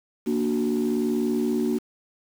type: chord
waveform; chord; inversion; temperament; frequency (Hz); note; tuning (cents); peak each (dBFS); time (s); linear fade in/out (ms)
sine; Bb augmented; none; equal; 233.1 / 293.7 / 370; Bb3 / D4 / F#4; 0 / 0 / 0; -23 / -26 / -25; 0.26-1.79; 20
effects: tanh soft clip ceiling -16 dBFS + 7-bit